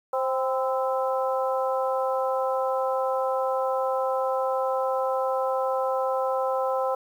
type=harmonic tone with a mistuned harmonic; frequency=262.7 Hz; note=C4; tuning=7 cents sharp; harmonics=2 / 3 / 4 / 5; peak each=-25 / -29 / -31 / -33 dBFS; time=0.13-6.95 s; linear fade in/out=5 ms; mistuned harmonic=4; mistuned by=-45 cents; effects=9-bit